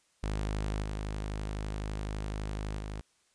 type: tone with level steps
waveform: sawtooth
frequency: 51.9 Hz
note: G#1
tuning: in tune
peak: -27 / -30 / -33 dBFS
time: 0.23-3.01 s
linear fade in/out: 0 ms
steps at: 0.82 / 2.78 s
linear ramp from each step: 10 ms
effects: white hiss -70 dBFS RMS until 3.34 s + resampled to 22050 Hz